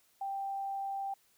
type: tone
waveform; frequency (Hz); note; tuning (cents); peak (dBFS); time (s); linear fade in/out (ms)
sine; 786; G5; +4; -34; 0.21-1.14; 5
effects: white hiss -69 dBFS RMS until 1.37 s